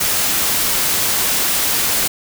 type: noise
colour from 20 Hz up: white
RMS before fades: -17 dBFS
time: 0-2.08 s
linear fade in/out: 10 ms
effects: none